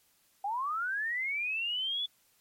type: linear sweep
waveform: sine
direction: up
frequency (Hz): 770 to 3469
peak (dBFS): -30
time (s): 0.44-2.06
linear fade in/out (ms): 5
effects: white hiss -68 dBFS RMS until 2.4 s + MP3 64 kbps